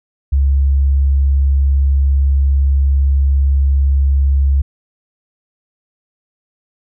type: tone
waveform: sine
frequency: 68.8 Hz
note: C#2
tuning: 12 cents flat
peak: -9 dBFS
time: 0.32-4.62 s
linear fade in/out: 10 ms
effects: none